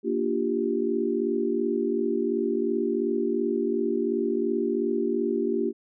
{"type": "chord", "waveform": "sine", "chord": "G minor seventh", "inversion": "first", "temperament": "equal", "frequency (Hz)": [233.1, 293.7, 349.2, 392], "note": ["Bb3", "D4", "F4", "G4"], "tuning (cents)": [0, 0, 0, 0], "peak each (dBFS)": [-29, -31, -28, -27], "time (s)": [0.03, 5.73], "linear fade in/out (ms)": 50, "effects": []}